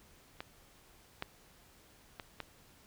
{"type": "clicks", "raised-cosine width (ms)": 0.3, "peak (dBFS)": [-24, -20, -26, -23], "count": 4, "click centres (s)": [0.405, 1.224, 2.198, 2.403], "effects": ["pink hiss -62 dBFS RMS until 2.86 s"]}